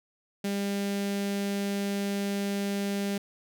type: tone with notch filter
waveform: sawtooth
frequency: 200 Hz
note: G3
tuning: 35 cents sharp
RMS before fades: -30 dBFS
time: 0.44-3.18 s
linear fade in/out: 5 ms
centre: 1100 Hz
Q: 1.3
effects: none